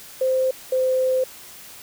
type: tone pair in turn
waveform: sine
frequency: 520 / 516.4 Hz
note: C5 / C5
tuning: -11 / -23 cents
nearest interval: unison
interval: 12 cents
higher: first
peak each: -17 dBFS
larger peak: neither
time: 0.21-0.51 / 0.72-1.24 s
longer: second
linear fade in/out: 5 ms
effects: white hiss -42 dBFS RMS until 1.82 s